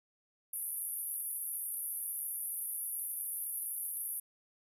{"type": "band-pass noise", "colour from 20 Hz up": "white", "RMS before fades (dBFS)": -39, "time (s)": [0.53, 4.2], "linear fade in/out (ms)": 5, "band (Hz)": [9800, 13000], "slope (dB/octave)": 96, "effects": []}